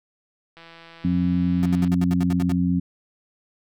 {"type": "click train", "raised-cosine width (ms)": 0.3, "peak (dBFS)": -29, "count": 218, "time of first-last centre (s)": [0.57, 1.877], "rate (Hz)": 166}
{"type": "harmonic tone", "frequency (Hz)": 88.9, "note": "F2", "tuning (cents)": 31, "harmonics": [1, 2, 3], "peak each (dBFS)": [-28, -20, -23], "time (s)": [1.04, 2.8], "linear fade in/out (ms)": 10}
{"type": "tone bursts", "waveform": "35% pulse", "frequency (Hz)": 177.2, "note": "F3", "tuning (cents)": 25, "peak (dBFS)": -24, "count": 10, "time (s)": [1.63, 2.521], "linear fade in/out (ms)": 0, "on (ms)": 27, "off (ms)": 69}
{"effects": []}